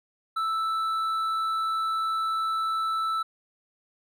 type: tone with hard clipping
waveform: triangle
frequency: 1318.5 Hz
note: E6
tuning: in tune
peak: -26 dBFS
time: 0.36-3.23 s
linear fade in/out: 10 ms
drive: 8 dB
effects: none